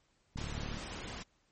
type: click train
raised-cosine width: 5 ms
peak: -29 dBFS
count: 16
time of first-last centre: 0.36-0.771 s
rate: 36.5 Hz
type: noise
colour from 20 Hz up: pink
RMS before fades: -43 dBFS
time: 0.37-1.23 s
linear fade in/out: 5 ms
effects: pink hiss -73 dBFS RMS until 1.51 s + MP3 32 kbps